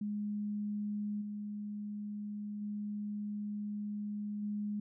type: tone with level steps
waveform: sine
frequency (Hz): 207.7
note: G#3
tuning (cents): 0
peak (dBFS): -34 / -38 / -36 / -34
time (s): 0.01-4.8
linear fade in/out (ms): 5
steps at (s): 1.21 / 2.61 / 4.42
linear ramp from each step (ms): 10
effects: none